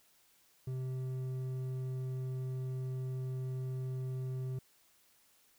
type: tone with hard clipping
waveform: sine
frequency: 129.5 Hz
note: C3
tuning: 17 cents flat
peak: -37 dBFS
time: 0.67-4.59 s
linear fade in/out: 5 ms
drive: 6 dB
effects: white hiss -68 dBFS RMS until 5.58 s